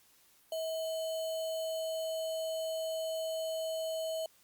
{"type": "tone with sample-and-hold", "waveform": "sine", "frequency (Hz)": 644, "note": "E5", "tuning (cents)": -41, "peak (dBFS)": -33, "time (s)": [0.52, 4.26], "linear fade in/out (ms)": 2, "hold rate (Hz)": 3675, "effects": ["white hiss -65 dBFS RMS until 4.43 s", "Opus 48 kbps"]}